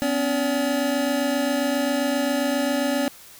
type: tone cluster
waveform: square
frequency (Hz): 254.3 / 281.8 / 573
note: C4 / C#4 / D5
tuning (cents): -49 / +29 / -43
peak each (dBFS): -26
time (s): 0.02-3.08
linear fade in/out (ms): 0
effects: white hiss -46 dBFS RMS until 3.39 s